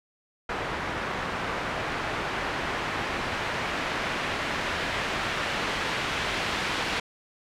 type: noise with low-pass filter sweep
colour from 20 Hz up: white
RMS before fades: -30 dBFS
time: 0.49-7 s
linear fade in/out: 5 ms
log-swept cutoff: 1500 to 2700 Hz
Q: 0.85
effects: none